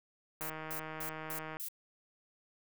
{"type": "click train", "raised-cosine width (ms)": 0.5, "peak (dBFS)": -28, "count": 183, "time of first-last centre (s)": [0.41, 1.569], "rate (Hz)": 157}
{"type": "noise bursts", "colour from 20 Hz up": "violet", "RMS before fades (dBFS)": -41, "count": 5, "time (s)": [0.41, 1.685], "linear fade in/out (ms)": 0, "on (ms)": 87, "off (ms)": 210}
{"effects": []}